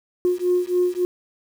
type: beating tone pair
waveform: sine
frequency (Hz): 357 / 360.6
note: F4 / F#4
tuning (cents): +38 / -45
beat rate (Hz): 3.6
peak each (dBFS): -20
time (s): 0.25-1.05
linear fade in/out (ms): 0
effects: tanh soft clip ceiling -11 dBFS + 7-bit